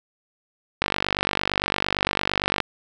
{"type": "click train", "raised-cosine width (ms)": 0.3, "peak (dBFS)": -4, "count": 88, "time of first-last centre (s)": [0.82, 2.603], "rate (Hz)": 48.8, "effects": []}